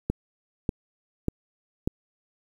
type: click train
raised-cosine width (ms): 3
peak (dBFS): -11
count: 4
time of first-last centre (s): 0.1-1.875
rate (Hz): 1.69
effects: 8-bit